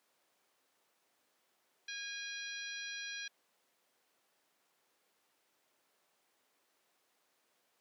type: harmonic tone with a mistuned harmonic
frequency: 819 Hz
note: G#5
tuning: 24 cents flat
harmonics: 2 / 3 / 4 / 5 / 6 / 7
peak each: -45 / -47 / -49 / -48 / -56 / -50 dBFS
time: 1.88-3.28 s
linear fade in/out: 5 ms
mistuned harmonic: 5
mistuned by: -17 cents
effects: pink hiss -75 dBFS RMS until 7.8 s + high-pass 400 Hz 12 dB/octave